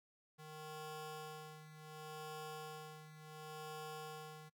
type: ring-modulated tone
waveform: 15% pulse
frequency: 309.3 Hz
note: D#4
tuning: 10 cents flat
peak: -39 dBFS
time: 0.38-4.5 s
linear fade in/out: 20 ms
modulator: 155 Hz
effects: noise-tail reverb RT60 0.1 s tail -25 dB re dry